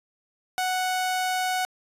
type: tone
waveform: sawtooth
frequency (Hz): 740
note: F#5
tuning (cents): 0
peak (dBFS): -20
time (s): 0.58-1.65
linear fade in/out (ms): 0
effects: resampled to 32000 Hz